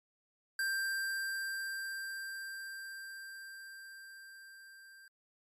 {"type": "tone with level ramp", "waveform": "square", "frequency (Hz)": 1579, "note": "G6", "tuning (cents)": 12, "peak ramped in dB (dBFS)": [-32, -55], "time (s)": [0.59, 5.08], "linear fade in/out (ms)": 2, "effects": ["MP3 64 kbps"]}